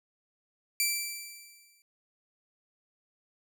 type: tone with exponential decay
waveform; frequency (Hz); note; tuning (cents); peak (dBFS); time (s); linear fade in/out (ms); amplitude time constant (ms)
10% pulse; 2337; D7; -9; -15; 0.8-1.82; 1; 220
effects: none